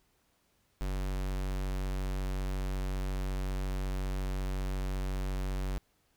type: tone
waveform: square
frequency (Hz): 47.26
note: F#1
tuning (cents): +37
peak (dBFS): -32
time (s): 0.81-5.78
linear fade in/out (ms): 0
effects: pink hiss -72 dBFS RMS until 6.16 s